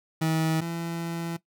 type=tone pair in turn; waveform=30% pulse; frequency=160 / 167.79 Hz; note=D#3 / E3; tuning=+49 / +31 cents; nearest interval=minor second; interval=82 cents; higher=second; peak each=-20 / -27 dBFS; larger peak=first; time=0.21-0.61 / 0.61-1.37 s; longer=second; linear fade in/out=10 ms; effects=noise-tail reverb RT60 0.1 s tail -17 dB re dry